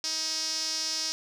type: tone with band-pass filter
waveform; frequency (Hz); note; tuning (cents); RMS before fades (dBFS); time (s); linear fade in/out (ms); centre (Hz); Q
sawtooth; 316.3; D#4; +29; -31; 0.04-1.12; 0; 5300; 6.2
effects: none